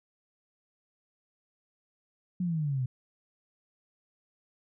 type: exponential sweep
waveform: sine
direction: down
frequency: 185 to 123.47 Hz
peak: -27 dBFS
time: 2.4-2.86 s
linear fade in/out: 5 ms
effects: none